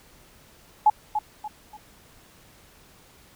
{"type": "tone with echo", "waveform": "sine", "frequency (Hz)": 848, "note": "G#5", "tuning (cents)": 36, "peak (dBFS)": -12, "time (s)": [0.86, 0.9], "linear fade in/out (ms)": 5, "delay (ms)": 290, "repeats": 3, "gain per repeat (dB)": -9, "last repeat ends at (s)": 1.77, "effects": ["pink hiss -54 dBFS RMS until 3.35 s"]}